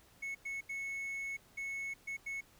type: tone bursts at uneven times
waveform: triangle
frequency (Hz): 2200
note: C#7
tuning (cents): -14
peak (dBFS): -36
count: 6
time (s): 0.22-0.35 / 0.45-0.61 / 0.69-1.37 / 1.57-1.94 / 2.07-2.17 / 2.26-2.41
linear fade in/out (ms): 10
effects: pink hiss -64 dBFS RMS until 2.59 s